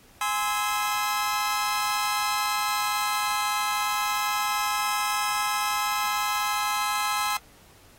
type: chord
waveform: sawtooth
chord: Ab augmented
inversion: none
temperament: just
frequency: 830.6 / 1038.3 / 1297.8 Hz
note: Ab5 / C6 / E6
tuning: 0 / -14 / -27 cents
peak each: -25 dBFS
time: 0.21-7.37 s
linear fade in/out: 2 ms
effects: pink hiss -55 dBFS RMS until 7.98 s + AAC 48 kbps